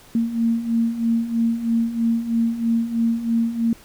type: beating tone pair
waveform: sine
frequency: 228 / 231.1 Hz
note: A#3 / A#3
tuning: -38 / -15 cents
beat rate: 3.1 Hz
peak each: -24 / -19 dBFS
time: 0.15-3.73 s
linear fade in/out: 2 ms
effects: pink hiss -48 dBFS RMS until 3.84 s